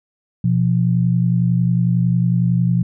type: tone pair together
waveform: sine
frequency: 123.11 / 174.1 Hz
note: B2 / F3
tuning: -5 / -5 cents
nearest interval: tritone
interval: 600 cents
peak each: -16 dBFS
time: 0.44-2.83 s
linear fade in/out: 5 ms
effects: none